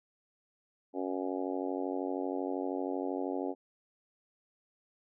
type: harmonic tone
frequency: 92.8 Hz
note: F#2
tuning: 6 cents sharp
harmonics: 3 / 4 / 5 / 6 / 7 / 8 / 9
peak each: -36 / -38 / -40 / -42 / -43 / -44 / -45 dBFS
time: 0.93-3.55 s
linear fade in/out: 50 ms
effects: none